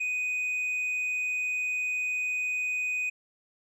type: tone with tanh clipping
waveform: sine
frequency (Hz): 2493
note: D#7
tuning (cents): +3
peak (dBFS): -28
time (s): 0-3.1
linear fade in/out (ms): 10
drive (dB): 3
effects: none